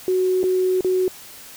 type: tone with dropouts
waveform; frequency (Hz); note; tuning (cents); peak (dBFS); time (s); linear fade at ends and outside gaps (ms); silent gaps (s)
sine; 370.3; F#4; +1; -16; 0.08-1.08; 1; 0.431-0.439 / 0.808-0.846
effects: white hiss -41 dBFS RMS until 1.56 s